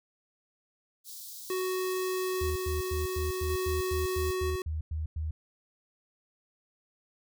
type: high-pass noise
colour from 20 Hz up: white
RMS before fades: -44 dBFS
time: 1.04-4.36 s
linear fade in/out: 50 ms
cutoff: 3700 Hz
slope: 48 dB/octave
type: tone with tremolo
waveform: square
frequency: 371.2 Hz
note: F#4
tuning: 6 cents sharp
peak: -30 dBFS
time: 1.5-4.62 s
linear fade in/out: 2 ms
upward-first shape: square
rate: 0.5 Hz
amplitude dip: 25%
type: tone bursts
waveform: sine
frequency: 78.1 Hz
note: D#2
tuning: 7 cents sharp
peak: -30 dBFS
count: 12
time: 2.41-5.31 s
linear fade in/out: 5 ms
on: 150 ms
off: 100 ms
effects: none